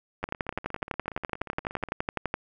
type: two click trains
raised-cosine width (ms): 0.5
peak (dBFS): -24 / -12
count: 29 / 26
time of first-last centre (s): 0.23-1.887 / 0.24-2.341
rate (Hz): 16.9 / 11.9
effects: none